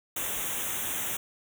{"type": "band-stop noise", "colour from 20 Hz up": "white", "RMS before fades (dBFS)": -32, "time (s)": [0.16, 1.17], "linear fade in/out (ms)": 5, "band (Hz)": [3700, 5900], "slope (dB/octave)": 96, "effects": []}